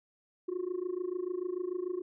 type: tone with amplitude modulation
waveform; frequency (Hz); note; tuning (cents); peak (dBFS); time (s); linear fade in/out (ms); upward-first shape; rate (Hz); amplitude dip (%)
sine; 361.5; F#4; -40; -27; 0.48-2.02; 10; sine; 26.8; 90
effects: tanh soft clip ceiling -28 dBFS